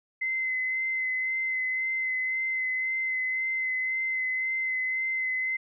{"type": "tone with vibrato", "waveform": "sine", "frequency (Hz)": 2053, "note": "C7", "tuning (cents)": -33, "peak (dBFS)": -26, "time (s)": [0.21, 5.57], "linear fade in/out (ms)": 10, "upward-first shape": "sine", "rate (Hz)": 1.9, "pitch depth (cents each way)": 16, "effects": []}